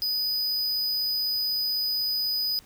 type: tone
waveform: square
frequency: 4978 Hz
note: D#8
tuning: in tune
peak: -25 dBFS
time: 0.02-2.59 s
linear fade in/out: 0 ms
effects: pink hiss -55 dBFS RMS until 2.65 s